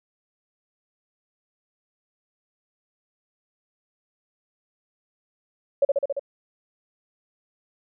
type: tone with echo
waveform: sine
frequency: 559 Hz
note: C#5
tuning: 14 cents sharp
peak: -14 dBFS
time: 5.82-5.85 s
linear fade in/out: 5 ms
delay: 69 ms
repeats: 5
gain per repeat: -2 dB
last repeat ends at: 6.195 s
effects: none

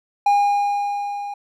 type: tone with level ramp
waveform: triangle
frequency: 813 Hz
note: G#5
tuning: 37 cents flat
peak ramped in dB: -10 to -25 dBFS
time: 0.26-1.34 s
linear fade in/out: 5 ms
effects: none

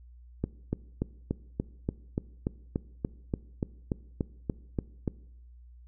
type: click train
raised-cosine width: 3 ms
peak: -15 dBFS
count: 17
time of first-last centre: 0.44-5.078 s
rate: 3.45 Hz
effects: noise-tail reverb RT60 0.8 s tail -21 dB re dry + added 60 Hz sine -49 dBFS peak until 5.87 s

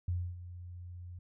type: tone with ADSR envelope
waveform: sine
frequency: 88.5 Hz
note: F2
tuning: 23 cents sharp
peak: -29 dBFS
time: 0.08-1.19 s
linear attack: 4 ms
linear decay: 270 ms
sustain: -14 dB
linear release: 6 ms
effects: none

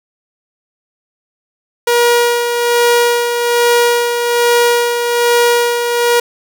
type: tone with tremolo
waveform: sawtooth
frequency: 477.4 Hz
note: A#4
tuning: 41 cents sharp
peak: -4 dBFS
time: 1.87-6.2 s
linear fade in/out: 5 ms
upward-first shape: sine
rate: 1.2 Hz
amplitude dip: 50%
effects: none

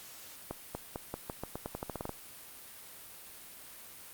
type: accelerating click train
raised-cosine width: 1 ms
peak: -22 dBFS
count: 15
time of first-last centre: 0.51-2.093 s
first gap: 240 ms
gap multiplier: 0.87
effects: white hiss -50 dBFS RMS until 4.13 s + Opus 48 kbps

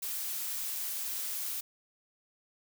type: noise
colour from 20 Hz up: blue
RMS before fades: -36 dBFS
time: 0.02-1.61 s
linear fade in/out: 10 ms
effects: none

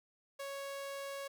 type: tone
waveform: sawtooth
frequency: 554.4 Hz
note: C#5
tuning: in tune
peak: -37 dBFS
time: 0.39-1.28 s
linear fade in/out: 10 ms
effects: none

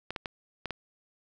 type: clicks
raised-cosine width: 0.3 ms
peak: -18 dBFS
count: 5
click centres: 0.106 / 0.162 / 0.258 / 0.657 / 0.707 s
effects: none

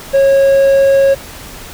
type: tone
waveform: triangle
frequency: 547 Hz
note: C#5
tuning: 23 cents flat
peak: -4 dBFS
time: 0.13-1.15 s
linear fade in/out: 20 ms
effects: pink hiss -31 dBFS RMS until 1.73 s

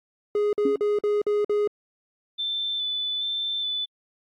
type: tone bursts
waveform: triangle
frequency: 415.3 Hz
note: G#4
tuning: in tune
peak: -18 dBFS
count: 6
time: 0.35-1.675 s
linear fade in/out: 2 ms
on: 180 ms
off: 49 ms
type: tone with exponential decay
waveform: sine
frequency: 277.2 Hz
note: C#4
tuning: in tune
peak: -19 dBFS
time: 0.65-0.84 s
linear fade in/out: 5 ms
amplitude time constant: 41 ms
type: tone with vibrato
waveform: sine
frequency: 3520 Hz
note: A7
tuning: in tune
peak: -25 dBFS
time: 2.38-3.86 s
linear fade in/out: 20 ms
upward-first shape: square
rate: 1.2 Hz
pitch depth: 14 cents each way
effects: AAC 64 kbps

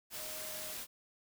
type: tone in noise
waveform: sine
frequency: 622.3 Hz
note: D#5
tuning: in tune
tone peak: -50 dBFS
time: 0.15-0.76 s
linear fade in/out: 50 ms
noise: white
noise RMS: -43 dBFS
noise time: 0.1-0.87 s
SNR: -10 dB
effects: none

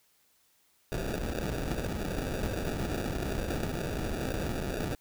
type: noise with sample-and-hold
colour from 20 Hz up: pink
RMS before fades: -33 dBFS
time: 0.92-4.95 s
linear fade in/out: 0 ms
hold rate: 1050 Hz
effects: white hiss -68 dBFS RMS until 5 s

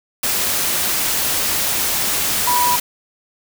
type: tone in noise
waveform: sine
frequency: 977 Hz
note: B5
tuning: 19 cents flat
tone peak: -15 dBFS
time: 2.47-2.76 s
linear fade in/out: 5 ms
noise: white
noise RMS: -19 dBFS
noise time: 0.23-2.8 s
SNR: +1 dB
effects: none

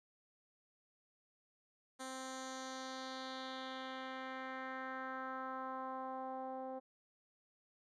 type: tone with low-pass filter sweep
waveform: 10% pulse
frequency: 261.6 Hz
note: C4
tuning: in tune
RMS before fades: -45 dBFS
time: 1.99-6.8 s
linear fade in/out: 20 ms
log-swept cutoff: 8600 to 640 Hz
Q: 2.3
effects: none

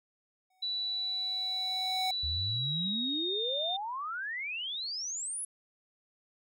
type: tone with exponential growth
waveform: square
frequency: 747 Hz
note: F#5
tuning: 16 cents sharp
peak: -31 dBFS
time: 0.5-2.11 s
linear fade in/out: 5 ms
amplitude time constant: 350 ms
type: tone with pitch glide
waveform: sine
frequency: 3951 to 3623 Hz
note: B7 to A7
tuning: 0 to +50 cents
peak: -31 dBFS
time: 0.62-3.77 s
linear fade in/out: 10 ms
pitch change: -150 cents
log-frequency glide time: 2.45-3.48 s
type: exponential sweep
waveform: sine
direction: up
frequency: 70.3 to 10810 Hz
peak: -34 dBFS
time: 2.23-5.45 s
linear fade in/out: 5 ms
effects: none

